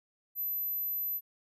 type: tone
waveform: sine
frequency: 12040 Hz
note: F#9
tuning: 29 cents sharp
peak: -31 dBFS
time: 0.35-1.21 s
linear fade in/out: 50 ms
effects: none